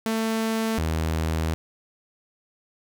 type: tone pair in turn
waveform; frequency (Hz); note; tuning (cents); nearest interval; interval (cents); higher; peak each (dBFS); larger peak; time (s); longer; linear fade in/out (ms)
sawtooth; 223 / 80.1; A3 / E2; +23 / -49; octave + tritone; 1772; first; -19; neither; 0.06-0.78 / 0.78-1.54; second; 0
effects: none